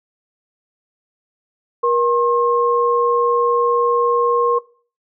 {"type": "tone pair together", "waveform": "sine", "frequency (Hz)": [476.2, 1071], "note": ["A#4", "C6"], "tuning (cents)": [37, 40], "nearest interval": "octave + major second", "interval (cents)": 1403, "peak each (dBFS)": -16, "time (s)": [1.83, 4.59], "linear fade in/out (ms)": 10, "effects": ["noise-tail reverb RT60 0.4 s tail -19 dB re dry"]}